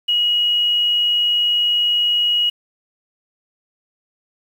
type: tone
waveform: sine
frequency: 2900 Hz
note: F#7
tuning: 35 cents flat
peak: -14 dBFS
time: 0.08-2.5 s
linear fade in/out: 10 ms
effects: 7-bit